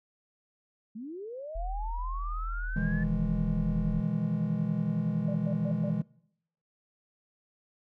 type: linear sweep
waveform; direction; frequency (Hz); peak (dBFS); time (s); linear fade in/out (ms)
sine; up; 202.8 to 1754; -37; 0.95-3.04; 10
type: tone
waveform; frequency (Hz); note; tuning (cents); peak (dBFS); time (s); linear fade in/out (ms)
sine; 40.35; E1; -36; -31; 1.55-4.01; 10
type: chord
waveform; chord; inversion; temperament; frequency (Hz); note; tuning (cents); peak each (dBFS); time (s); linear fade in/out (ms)
triangle; E major seventh; second; equal with one note detuned; 123.47 / 155.56 / 166.34 / 207.7; B2 / D#3 / E3 / G#3; 0 / 0 / +16 / 0; -34 / -32 / -29 / -29; 2.76-6.02; 5
type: tone bursts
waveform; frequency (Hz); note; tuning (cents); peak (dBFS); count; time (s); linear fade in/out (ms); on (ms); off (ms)
sine; 591; D5; +11; -35; 4; 5.28-5.9; 2; 65; 120
effects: noise-tail reverb RT60 0.7 s tail -23 dB re dry + tanh soft clip ceiling -13 dBFS